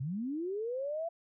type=linear sweep; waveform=sine; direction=up; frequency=120.6 to 683 Hz; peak=-33 dBFS; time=0-1.09 s; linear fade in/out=10 ms; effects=none